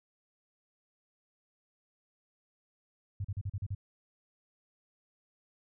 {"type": "tone bursts", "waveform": "sine", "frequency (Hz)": 98.4, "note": "G2", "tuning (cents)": 7, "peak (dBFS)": -32, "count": 7, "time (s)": [3.2, 3.749], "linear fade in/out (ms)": 5, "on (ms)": 45, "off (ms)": 39, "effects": []}